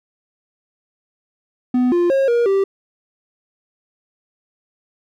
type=tone with pitch steps; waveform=triangle; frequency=249.9 / 349.2 / 541 / 474 / 390.7 Hz; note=B3 / F4 / C#5 / A#4 / G4; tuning=+21 / 0 / -42 / +29 / -6 cents; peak=-11 dBFS; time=1.74-2.64 s; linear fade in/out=5 ms; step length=180 ms; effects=none